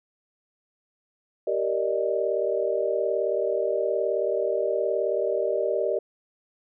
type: chord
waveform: sine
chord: Eb major seventh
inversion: first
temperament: just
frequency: 388.9 / 466.7 / 583.4 / 622.3 Hz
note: G4 / Bb4 / D5 / Eb5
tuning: -14 / +2 / -12 / 0 cents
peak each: -28 dBFS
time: 1.47-5.99 s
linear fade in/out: 5 ms
effects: none